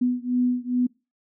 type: beating tone pair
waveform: sine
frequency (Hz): 246.9 / 249.3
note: B3 / B3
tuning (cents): 0 / +16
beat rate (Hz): 2.4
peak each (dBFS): -23 / -24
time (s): 0.01-0.87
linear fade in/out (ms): 10
effects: noise-tail reverb RT60 0.3 s tail -25 dB re dry